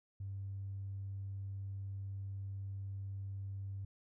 triangle tone with tanh clipping, 98 Hz, G2, in tune, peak -40 dBFS, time 0.2-3.85 s, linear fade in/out 5 ms, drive 4 dB, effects none

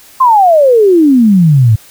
sine exponential sweep, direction down, 1074 to 103.83 Hz, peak -3 dBFS, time 0.2-1.76 s, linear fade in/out 10 ms, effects white hiss -39 dBFS RMS until 1.9 s

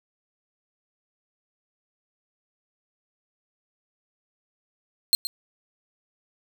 sawtooth tone with echo, 4186 Hz, C8, in tune, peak -12 dBFS, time 5.13-5.15 s, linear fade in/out 0 ms, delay 120 ms, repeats 1, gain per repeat -12 dB, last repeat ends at 5.27 s, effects none

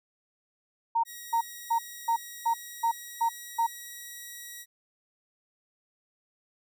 sine tone bursts, 921 Hz, A#5, 21 cents flat, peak -22 dBFS, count 8, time 0.95-3.668 s, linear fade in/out 10 ms, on 86 ms, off 290 ms
5% pulse tone with pitch glide, 1901 to 1917.5 Hz, A#6 to A#6, +33 to +48 cents, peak -31 dBFS, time 1.05-4.66 s, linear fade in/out 50 ms, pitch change +15 cents, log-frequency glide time 1.43-4.27 s
effects none

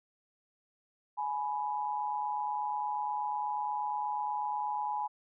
sine tone pair together, 839.5 / 987.8 Hz, G#5 / B5, +18 / 0 cents, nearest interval minor third, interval 282 cents, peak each -33 / -35 dBFS, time 1.17-5.08 s, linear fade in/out 20 ms, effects none

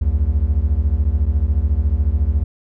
triangle beating tone pair, 65.4 / 79.4 Hz, C2 / D#2, 0 / +36 cents, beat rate 14 Hz, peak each -15 dBFS, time 0.01-2.44 s, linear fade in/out 10 ms, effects none

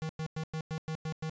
square tone bursts, 158.3 Hz, D#3, 30 cents sharp, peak -34 dBFS, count 8, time 0.02-1.296 s, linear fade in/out 0 ms, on 72 ms, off 100 ms, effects resampled to 16000 Hz

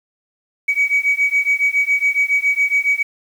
sine beating tone pair, 2263 / 2270.2 Hz, C#7 / C#7, +35 / +41 cents, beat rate 7.2 Hz, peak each -16 dBFS, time 0.68-3.03 s, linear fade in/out 10 ms, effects tanh soft clip ceiling -8 dBFS + 7-bit

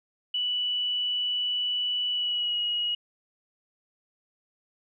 sine tone with pitch glide, 2960 to 2899 Hz, F#7 to F#7, 0 to -36 cents, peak -25 dBFS, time 0.34-2.95 s, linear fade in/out 5 ms, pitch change -36 cents, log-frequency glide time 2.1-2.58 s, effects none

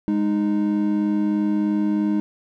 triangle tone pair together, 206.1 / 309.2 Hz, G#3 / D#4, -13 / -11 cents, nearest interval perfect fifth, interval 702 cents, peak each -19 dBFS, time 0.08-2.2 s, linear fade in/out 0 ms, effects none

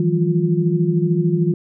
sine tone cluster, 158.8 / 172.2 / 194.6 / 352.1 Hz, D#3 / F3 / G3 / F4, +36 / -24 / -12 / +14 cents, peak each -18 / -19 / -26 / -21 dBFS, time 0-1.54 s, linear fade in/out 2 ms, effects none

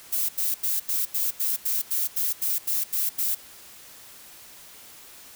violet noise bursts, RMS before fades -25 dBFS, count 13, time 0.12-3.35 s, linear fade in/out 10 ms, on 170 ms, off 85 ms, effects white hiss -47 dBFS RMS until 5.35 s

